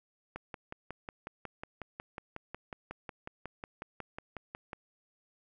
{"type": "click train", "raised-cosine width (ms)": 0.5, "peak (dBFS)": -25, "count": 25, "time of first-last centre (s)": [0.36, 4.732], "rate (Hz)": 5.49, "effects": []}